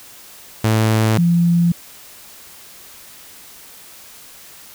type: tone pair in turn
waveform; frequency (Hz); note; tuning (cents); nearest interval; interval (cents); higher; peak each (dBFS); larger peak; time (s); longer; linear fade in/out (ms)
sawtooth / sine; 110 / 171.59; A2 / F3; 0 / -30; minor sixth; 770; second; -9 / -11; first; 0.64-1.18 / 1.18-1.72; neither; 5
effects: white hiss -41 dBFS RMS until 4.74 s